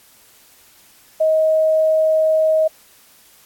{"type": "tone", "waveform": "sine", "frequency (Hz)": 631, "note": "D#5", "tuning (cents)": 24, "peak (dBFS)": -12, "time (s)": [1.2, 2.68], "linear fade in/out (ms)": 10, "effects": ["white hiss -50 dBFS RMS until 3.45 s", "AAC 64 kbps"]}